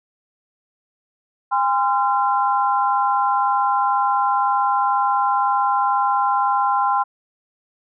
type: tone cluster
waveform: sine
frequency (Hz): 810 / 1032 / 1367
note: G#5 / C6 / F6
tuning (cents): -43 / -24 / -37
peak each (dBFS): -19 / -19 / -24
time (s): 1.51-7.04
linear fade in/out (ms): 20
effects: none